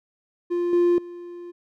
triangle tone with level steps, 349.2 Hz, F4, in tune, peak -19 / -13 / -33 dBFS, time 0.5-1.52 s, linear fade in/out 20 ms, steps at 0.73 / 0.98 s, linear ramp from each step 2 ms, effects tanh soft clip ceiling -9 dBFS

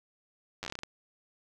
slowing click train, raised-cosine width 0.2 ms, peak -20 dBFS, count 10, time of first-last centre 0.63-0.834 s, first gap 9 ms, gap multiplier 1.22, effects none

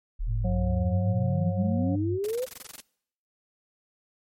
sine exponential sweep, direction up, 37.13 to 529 Hz, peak -26 dBFS, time 0.19-2.46 s, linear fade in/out 20 ms
sine tone with pitch glide, 110.2 to 98.75 Hz, A2 to G2, +3 to +13 cents, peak -27 dBFS, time 0.26-2.19 s, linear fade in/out 50 ms, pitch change -190 cents, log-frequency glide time 0.43-0.5 s
harmonic tone, 180.7 Hz, F#3, 41 cents flat, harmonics 1 / 3 / 4, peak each -27 / -33 / -40 dBFS, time 0.44-1.96 s, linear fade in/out 10 ms
white noise bursts, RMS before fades -41 dBFS, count 13, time 2.24-2.803 s, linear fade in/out 0 ms, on 23 ms, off 22 ms
effects noise-tail reverb RT60 0.7 s tail -24 dB re dry + MP3 64 kbps

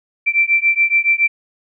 sine beating tone pair, 2341 / 2348.1 Hz, D7 / D7, -6 / -1 cents, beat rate 7.1 Hz, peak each -15 dBFS, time 0.26-1.28 s, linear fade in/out 20 ms, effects none

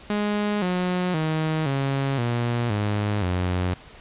sawtooth tone with pitch steps, 207.7 / 180.81 / 157.41 / 137.03 / 119.29 / 103.85 / 90.41 Hz, G#3 / F#3 / D#3 / C#3 / A#2 / G#2 / F#2, 0 / -40 / +20 / -20 / +40 / 0 / -40 cents, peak -18 dBFS, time 0.1-3.74 s, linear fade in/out 0 ms, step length 520 ms, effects pink hiss -46 dBFS RMS until 4 s + resampled to 8000 Hz

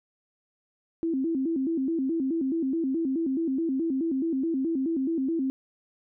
sine tone with vibrato, 296.1 Hz, D4, 14 cents sharp, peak -24 dBFS, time 1.03-5.5 s, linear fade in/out 0 ms, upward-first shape square, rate 4.7 Hz, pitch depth 190 cents each way, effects none

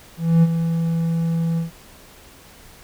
triangle tone with ADSR envelope, 165.7 Hz, E3, 9 cents sharp, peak -7 dBFS, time 0.17-1.71 s, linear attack 260 ms, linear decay 36 ms, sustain -9 dB, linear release 130 ms, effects pink hiss -46 dBFS RMS until 2.83 s

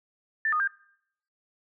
sine tone with pitch steps, 1772 / 1233 / 1594 Hz, A6 / D#6 / G6, +12 / -16 / +28 cents, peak -23 dBFS, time 0.45-0.675 s, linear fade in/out 2 ms, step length 75 ms, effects noise-tail reverb RT60 0.7 s tail -23 dB re dry

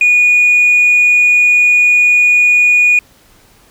triangle tone with tanh clipping, 2454 Hz, D#7, 25 cents flat, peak -6 dBFS, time 0.01-2.99 s, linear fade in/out 2 ms, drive 5 dB, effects pink hiss -47 dBFS RMS until 3.7 s

